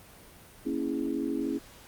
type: chord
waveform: sine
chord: A# half-diminished seventh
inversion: none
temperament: equal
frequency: 233.1 / 277.2 / 329.6 / 415.3 Hz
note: A#3 / C#4 / E4 / G#4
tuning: 0 / 0 / 0 / 0 cents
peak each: -36 / -31 / -33 / -37 dBFS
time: 0.65-1.59 s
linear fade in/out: 20 ms
effects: pink hiss -52 dBFS RMS until 1.87 s + Opus 32 kbps